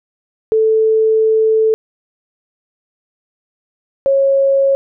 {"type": "tone pair in turn", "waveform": "sine", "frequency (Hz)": [440, 547.2], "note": ["A4", "C#5"], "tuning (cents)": [0, -23], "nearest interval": "major third", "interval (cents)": 377, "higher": "second", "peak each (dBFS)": -9, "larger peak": "neither", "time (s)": [[0.52, 1.74], [4.06, 4.75]], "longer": "first", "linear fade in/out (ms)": 0, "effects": []}